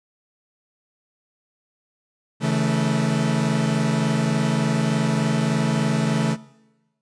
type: chord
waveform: 40% pulse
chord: A major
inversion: first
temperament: equal with one note detuned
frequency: 138.59 / 161.98 / 220 Hz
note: C#3 / E3 / A3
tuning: 0 / -30 / 0 cents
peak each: -23 dBFS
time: 2.4-6.37 s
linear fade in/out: 50 ms
effects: noise-tail reverb RT60 1.0 s tail -20 dB re dry + resampled to 22050 Hz